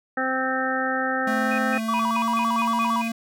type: harmonic tone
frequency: 260.8 Hz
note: C4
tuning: 5 cents flat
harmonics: 1 / 2 / 3 / 5 / 6 / 7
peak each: -29 / -29 / -29 / -29 / -29 / -29 dBFS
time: 0.17-1.78 s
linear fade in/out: 5 ms
type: tone with pitch glide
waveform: square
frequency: 220 to 228.3 Hz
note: A3 to A#3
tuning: 0 to -36 cents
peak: -26 dBFS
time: 1.27-3.12 s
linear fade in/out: 5 ms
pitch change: +64 cents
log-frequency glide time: 1.59-2.36 s
type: tone bursts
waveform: sine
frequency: 2479 Hz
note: D#7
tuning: 7 cents flat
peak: -29 dBFS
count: 8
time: 1.51-3.082 s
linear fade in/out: 5 ms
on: 74 ms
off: 140 ms
type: tone with vibrato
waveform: triangle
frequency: 1050 Hz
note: C6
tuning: 6 cents sharp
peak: -20 dBFS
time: 1.88-3.02 s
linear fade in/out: 10 ms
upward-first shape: square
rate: 8.8 Hz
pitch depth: 140 cents each way
effects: none